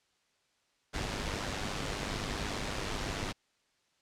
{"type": "noise with amplitude modulation", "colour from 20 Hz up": "pink", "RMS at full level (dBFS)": -33, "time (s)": [0.93, 3.33], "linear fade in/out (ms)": 20, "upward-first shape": "sine", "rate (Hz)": 101, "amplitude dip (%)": 55, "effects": ["white hiss -73 dBFS RMS until 4.01 s", "low-pass 6000 Hz 12 dB/octave"]}